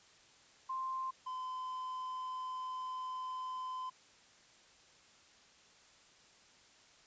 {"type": "tone pair in turn", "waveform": ["sine", "triangle"], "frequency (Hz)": [1046.5, 1023.8], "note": ["C6", "C6"], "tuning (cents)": [0, -38], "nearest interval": "unison", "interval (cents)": 38, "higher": "first", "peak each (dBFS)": [-36, -37], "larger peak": "first", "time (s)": [[0.69, 1.11], [1.26, 3.9]], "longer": "second", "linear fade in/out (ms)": 10, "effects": ["white hiss -63 dBFS RMS until 7.06 s", "resampled to 16000 Hz"]}